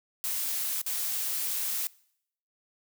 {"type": "noise with dropouts", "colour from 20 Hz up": "blue", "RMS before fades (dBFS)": -31, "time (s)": [0.24, 1.87], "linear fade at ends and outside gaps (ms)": 0, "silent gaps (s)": [0.815, 0.864], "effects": ["noise-tail reverb RT60 0.7 s tail -23 dB re dry"]}